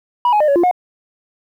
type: tone with pitch steps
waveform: sine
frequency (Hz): 972 / 840 / 606 / 562 / 346.8 / 723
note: B5 / G#5 / D#5 / C#5 / F4 / F#5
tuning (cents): -28 / +19 / -46 / +24 / -12 / -40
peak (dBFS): -8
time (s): 0.25-0.712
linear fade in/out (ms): 2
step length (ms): 77
effects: tanh soft clip ceiling -9 dBFS + 8-bit